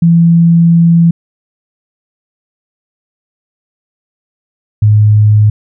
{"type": "tone pair in turn", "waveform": "sine", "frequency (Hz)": [168.2, 105.96], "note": ["E3", "G#2"], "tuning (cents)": [35, 35], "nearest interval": "minor sixth", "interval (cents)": 800, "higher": "first", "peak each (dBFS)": -3, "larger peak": "neither", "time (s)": [[0.02, 1.11], [4.82, 5.5]], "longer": "first", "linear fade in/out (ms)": 5, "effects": []}